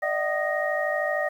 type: tone cluster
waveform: sine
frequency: 596 / 649 / 751 / 1234 / 1870 Hz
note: D5 / E5 / F#5 / D#6 / A#6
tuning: +25 / -27 / +26 / -15 / +5 cents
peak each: -27 / -31 / -32 / -35 / -28 dBFS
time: 0.02-1.29 s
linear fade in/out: 10 ms
effects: 9-bit